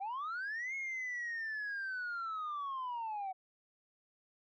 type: linear two-way sweep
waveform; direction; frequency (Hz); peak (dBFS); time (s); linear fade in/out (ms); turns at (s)
sine; up then down; 743 to 2178 to 743; -35; 0-3.33; 20; 0.75
effects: tanh soft clip ceiling -35 dBFS